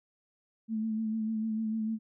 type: tone with vibrato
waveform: sine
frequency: 220 Hz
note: A3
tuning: in tune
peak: -29 dBFS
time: 0.68-1.99 s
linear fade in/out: 50 ms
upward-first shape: sine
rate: 6.7 Hz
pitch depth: 30 cents each way
effects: none